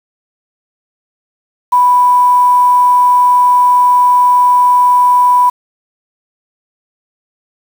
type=tone with quantisation; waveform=sine; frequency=987.8 Hz; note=B5; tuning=in tune; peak=-5 dBFS; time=1.72-5.5 s; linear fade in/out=10 ms; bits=5; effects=none